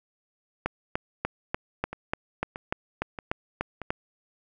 two click trains, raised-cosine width 0.5 ms, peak -20 / -11 dBFS, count 4 / 12, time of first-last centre 1.93-3.817 / 0.66-3.905 s, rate 1.59 / 3.39 Hz, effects none

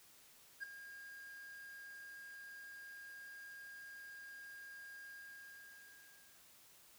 triangle tone with ADSR envelope, 1621 Hz, G#6, 42 cents flat, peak -37 dBFS, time 0.6-6.42 s, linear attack 33 ms, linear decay 5 ms, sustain -12 dB, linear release 1300 ms, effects white hiss -64 dBFS RMS until 6.98 s

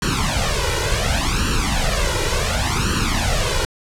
pink noise with flanger, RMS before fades -19 dBFS, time 0.02-3.65 s, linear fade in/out 2 ms, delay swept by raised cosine 0.69 to 2.09 ms, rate 0.69 Hz, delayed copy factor +0.9, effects low-pass 8000 Hz 12 dB/octave

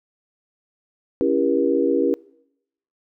sine chord, C# diminished seventh, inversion none, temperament just, 277.2 / 332.6 / 399.1 / 479 Hz, C#4 / E4 / G4 / Bb4, 0 / +16 / +31 / +47 cents, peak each -22 dBFS, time 1.21-2.14 s, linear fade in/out 0 ms, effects noise-tail reverb RT60 0.8 s tail -24 dB re dry

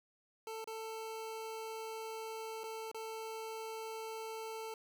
25% pulse tone with dropouts, 444.2 Hz, A4, 16 cents sharp, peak -38 dBFS, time 0.47-4.74 s, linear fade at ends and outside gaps 2 ms, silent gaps 0.643-0.674 / 2.635-2.639 / 2.915-2.945 s, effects none

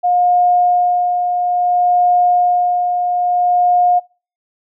sine tone with tremolo, 714 Hz, F5, 38 cents sharp, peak -9 dBFS, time 0.03-4 s, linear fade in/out 20 ms, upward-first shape sine, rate 0.59 Hz, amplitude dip 45%, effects noise-tail reverb RT60 0.4 s tail -26 dB re dry

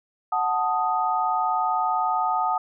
sine chord, D# diminished, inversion first, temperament equal, 740 / 880 / 1244.5 Hz, F#5 / A5 / D#6, 0 / 0 / 0 cents, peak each -25 dBFS, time 0.32-2.58 s, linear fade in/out 5 ms, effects none

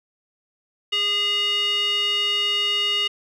square tone with band-pass filter, 409.8 Hz, G#4, 23 cents flat, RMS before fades -22 dBFS, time 0.92-3.08 s, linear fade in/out 10 ms, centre 3000 Hz, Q 7.3, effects none

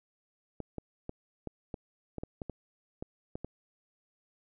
clicks, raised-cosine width 2 ms, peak -24 dBFS, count 12, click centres 0.603 / 0.783 / 1.094 / 1.473 / 1.742 / 2.183 / 2.235 / 2.418 / 2.497 / 3.025 / 3.355 / 3.446 s, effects none

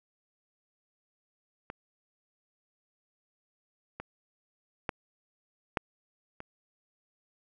clicks, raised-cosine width 0.5 ms, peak -23 / -23 / -15 / -12 / -26 dBFS, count 5, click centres 1.701 / 4 / 4.892 / 5.772 / 6.404 s, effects none

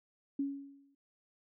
sine tone with exponential decay, 278.4 Hz, C#4, 8 cents sharp, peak -29 dBFS, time 0.39-0.95 s, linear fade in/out 5 ms, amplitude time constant 120 ms, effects none

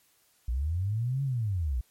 sine linear two-way sweep, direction up then down, 55.3 to 140.7 to 55.3 Hz, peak -26 dBFS, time 0.48-1.81 s, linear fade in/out 5 ms, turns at 1.23 s, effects white hiss -66 dBFS RMS until 1.9 s + MP3 64 kbps

